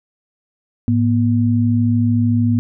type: tone pair together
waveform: sine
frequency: 107.16 / 240.4 Hz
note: A2 / B3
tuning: -45 / -46 cents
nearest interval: octave + major second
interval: 1399 cents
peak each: -15 dBFS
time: 0.88-2.59 s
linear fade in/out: 0 ms
effects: none